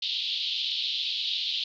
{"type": "band-pass noise", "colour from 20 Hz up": "pink", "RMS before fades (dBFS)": -30, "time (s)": [0.02, 1.64], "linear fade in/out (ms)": 5, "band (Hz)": [3100, 4200], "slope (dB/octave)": 48, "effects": []}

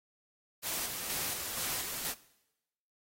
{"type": "noise with tremolo", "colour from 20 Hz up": "white", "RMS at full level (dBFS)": -35, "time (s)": [0.62, 2.15], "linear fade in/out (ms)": 50, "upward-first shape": "square", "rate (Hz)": 2.1, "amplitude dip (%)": 35, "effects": ["noise-tail reverb RT60 0.9 s tail -19 dB re dry", "AAC 48 kbps"]}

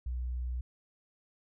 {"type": "tone", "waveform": "sine", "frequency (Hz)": 61.74, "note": "B1", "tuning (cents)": 0, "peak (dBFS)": -31, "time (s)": [0.06, 0.61], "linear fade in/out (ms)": 5, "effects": ["tanh soft clip ceiling -29 dBFS"]}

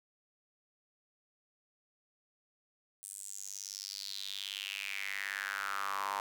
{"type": "tone with high-pass filter sweep", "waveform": "square", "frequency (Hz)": 49.39, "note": "G1", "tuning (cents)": 14, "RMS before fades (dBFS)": -40, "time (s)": [3.03, 6.2], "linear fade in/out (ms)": 0, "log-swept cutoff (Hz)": [9100, 940], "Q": 5.2, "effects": []}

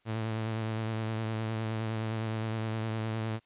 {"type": "tone with vibrato", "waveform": "sawtooth", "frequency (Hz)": 110.9, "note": "A2", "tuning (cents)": 14, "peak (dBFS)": -27, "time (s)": [0.05, 3.4], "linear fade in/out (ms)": 50, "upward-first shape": "triangle", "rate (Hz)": 9.7, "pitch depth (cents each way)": 39, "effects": ["white hiss -70 dBFS RMS until 3.45 s", "resampled to 8000 Hz"]}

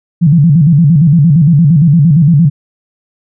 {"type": "tone with vibrato", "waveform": "sine", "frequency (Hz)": 155.56, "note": "D#3", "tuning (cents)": 0, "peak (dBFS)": -3, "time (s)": [0.21, 2.5], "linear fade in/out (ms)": 20, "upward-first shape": "square", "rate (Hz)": 8.7, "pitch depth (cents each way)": 160, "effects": []}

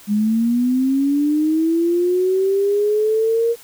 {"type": "linear sweep", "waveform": "sine", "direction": "up", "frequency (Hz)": [203.6, 470], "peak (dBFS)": -14, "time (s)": [0.07, 3.56], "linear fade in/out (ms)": 50, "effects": ["white hiss -44 dBFS RMS until 3.63 s"]}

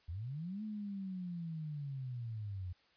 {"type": "linear two-way sweep", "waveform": "sine", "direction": "up then down", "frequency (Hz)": [74.9, 217.4, 87], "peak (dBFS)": -39, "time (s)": [0.08, 2.73], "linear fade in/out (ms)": 10, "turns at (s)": 0.63, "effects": ["white hiss -70 dBFS RMS until 2.96 s", "resampled to 11025 Hz"]}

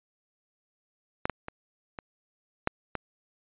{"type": "clicks", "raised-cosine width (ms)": 0.5, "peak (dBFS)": [-11, -13, -21, -22, -9, -15], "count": 6, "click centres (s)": [1.255, 1.297, 1.484, 1.988, 2.674, 2.953], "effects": ["resampled to 8000 Hz"]}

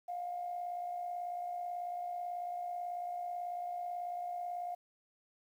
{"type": "tone with amplitude modulation", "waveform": "sine", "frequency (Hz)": 708, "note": "F5", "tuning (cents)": 23, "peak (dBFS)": -34, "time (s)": [0.08, 4.75], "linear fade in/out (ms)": 10, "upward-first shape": "sine", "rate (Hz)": 58.2, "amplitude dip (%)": 50, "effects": ["tanh soft clip ceiling -30 dBFS", "11-bit"]}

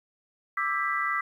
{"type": "chord", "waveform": "sine", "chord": "E minor seventh", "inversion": "third", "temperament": "equal with one note detuned", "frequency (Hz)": [1174.7, 1318.5, 1601.9, 1975.5], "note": ["D6", "E6", "G6", "B6"], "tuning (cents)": [0, 0, 37, 0], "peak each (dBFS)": [-30, -31, -35, -29], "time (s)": [0.57, 1.21], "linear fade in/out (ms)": 5, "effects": ["10-bit"]}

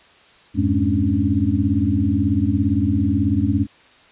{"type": "tone cluster", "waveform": "sine", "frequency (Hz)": [87, 103.9, 210.8, 270.9, 288.8], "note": ["F2", "G#2", "G#3", "C#4", "D4"], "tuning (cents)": [-6, 1, 26, -40, -29], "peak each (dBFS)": -22, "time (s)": [0.54, 3.67], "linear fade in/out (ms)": 50, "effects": ["white hiss -50 dBFS RMS until 4.11 s", "resampled to 8000 Hz"]}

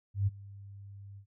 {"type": "tone with ADSR envelope", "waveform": "sine", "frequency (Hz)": 99.5, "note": "G2", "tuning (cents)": 26, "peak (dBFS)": -23, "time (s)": [0.14, 1.26], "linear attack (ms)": 130, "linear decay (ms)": 25, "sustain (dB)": -22, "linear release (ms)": 84, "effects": []}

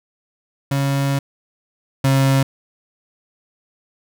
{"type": "tone pair in turn", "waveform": "35% pulse", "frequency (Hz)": [138.59, 135.35], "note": ["C#3", "C#3"], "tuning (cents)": [0, -41], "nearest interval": "unison", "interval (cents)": 41, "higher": "first", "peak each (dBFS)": [-15, -11], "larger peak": "second", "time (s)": [[0.71, 1.19], [2.04, 2.43]], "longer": "first", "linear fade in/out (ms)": 5, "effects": []}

